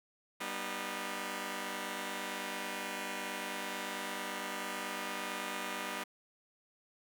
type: chord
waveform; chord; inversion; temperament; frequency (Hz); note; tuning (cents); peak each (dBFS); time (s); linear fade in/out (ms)
5% pulse; G augmented; none; just; 196 / 245 / 306.2; G3 / B3 / D#4; 0 / -14 / -28; -31; 0.4-6.04; 10
effects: none